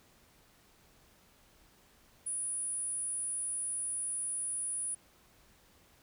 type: tone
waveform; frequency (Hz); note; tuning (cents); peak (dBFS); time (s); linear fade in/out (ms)
sine; 9790; D#9; -29; -32; 2.26-4.95; 10
effects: tanh soft clip ceiling -31 dBFS + pink hiss -64 dBFS RMS until 6.02 s